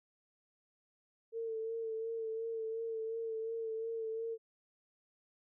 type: tone with vibrato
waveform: sine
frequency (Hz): 450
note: A4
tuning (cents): +39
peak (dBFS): -36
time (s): 1.32-4.38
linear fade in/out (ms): 50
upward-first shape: sine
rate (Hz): 2.8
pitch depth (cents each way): 29
effects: none